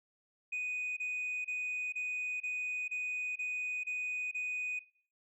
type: tone bursts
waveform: sine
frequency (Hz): 2488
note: D#7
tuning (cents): -1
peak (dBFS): -32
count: 9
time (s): 0.52-4.794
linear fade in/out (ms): 10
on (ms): 450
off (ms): 28
effects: noise-tail reverb RT60 0.5 s tail -19 dB re dry + tanh soft clip ceiling -32 dBFS